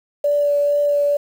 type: tone with vibrato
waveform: sine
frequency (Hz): 579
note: D5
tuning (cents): -25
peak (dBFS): -14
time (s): 0.24-1.17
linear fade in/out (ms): 5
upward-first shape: triangle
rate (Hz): 2.2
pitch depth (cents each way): 9
effects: 7-bit